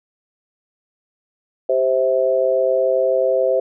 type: chord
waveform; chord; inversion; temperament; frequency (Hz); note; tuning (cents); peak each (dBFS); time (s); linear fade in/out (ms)
sine; C major; second; equal with one note detuned; 392 / 523.3 / 650.6; G4 / C5 / E5; 0 / 0 / -23; -22 / -16 / -20; 1.69-3.6; 5
effects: none